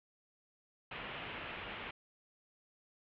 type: low-pass noise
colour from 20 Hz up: white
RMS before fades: -45 dBFS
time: 0.91-1.91 s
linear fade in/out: 5 ms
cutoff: 3100 Hz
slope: 48 dB/octave
effects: none